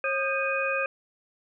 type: tone cluster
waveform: sine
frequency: 542 / 1228 / 1592 / 2487 Hz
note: C#5 / D#6 / G6 / D#7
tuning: -39 / -23 / +26 / -1 cents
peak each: -29 / -32 / -31 / -29 dBFS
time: 0.04-0.86 s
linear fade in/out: 2 ms
effects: none